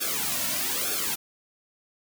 white noise with flanger, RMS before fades -28 dBFS, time 0-1.16 s, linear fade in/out 20 ms, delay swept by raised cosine 1 to 2.5 ms, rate 1.1 Hz, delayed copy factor -1, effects none

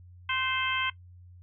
harmonic tone with a mistuned harmonic, 523.3 Hz, C5, in tune, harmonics 2 / 3 / 4 / 5 / 6, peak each -33 / -33 / -33 / -33 / -33 dBFS, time 0.29-0.9 s, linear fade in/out 5 ms, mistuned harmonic 3, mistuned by -33 cents, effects noise-tail reverb RT60 0.1 s tail -17 dB re dry + added 89 Hz sine -48 dBFS peak until 1.42 s

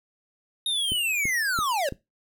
square linear sweep, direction down, 3739 to 523.3 Hz, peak -24 dBFS, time 0.66-1.89 s, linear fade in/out 2 ms
click train, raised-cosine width 3 ms, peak -20 dBFS, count 4, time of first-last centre 0.92-1.923 s, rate 2.99 Hz
effects noise-tail reverb RT60 0.2 s tail -19 dB re dry

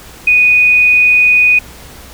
sine tone with vibrato, 2480 Hz, D#7, 6 cents flat, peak -5 dBFS, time 0.27-1.59 s, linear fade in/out 5 ms, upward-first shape triangle, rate 20 Hz, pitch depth 12 cents each way, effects added 60 Hz sine -39 dBFS peak until 2.13 s + pink hiss -35 dBFS RMS until 2.13 s

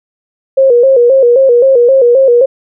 sine tone with vibrato, 507 Hz, B4, 45 cents sharp, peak -3 dBFS, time 0.57-2.46 s, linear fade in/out 10 ms, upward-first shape square, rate 3.8 Hz, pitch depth 96 cents each way, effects none

